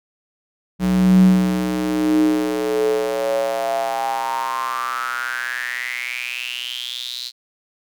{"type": "tone with high-pass filter sweep", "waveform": "square", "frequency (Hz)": 61.74, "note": "B1", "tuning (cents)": 0, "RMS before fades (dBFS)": -20, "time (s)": [0.79, 7.32], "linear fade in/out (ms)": 50, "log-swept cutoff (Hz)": [150, 4200], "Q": 8.2, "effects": []}